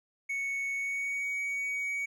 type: tone with pitch glide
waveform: triangle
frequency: 2217 to 2251 Hz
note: C#7 to C#7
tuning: 0 to +26 cents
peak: -29 dBFS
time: 0.29-2.06 s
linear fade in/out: 10 ms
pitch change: +26 cents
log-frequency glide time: 0.74-1.3 s
effects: none